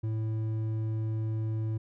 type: tone with hard clipping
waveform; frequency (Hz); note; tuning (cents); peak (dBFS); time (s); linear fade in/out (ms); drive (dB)
sine; 110; A2; 0; -30; 0.03-1.78; 10; 6
effects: none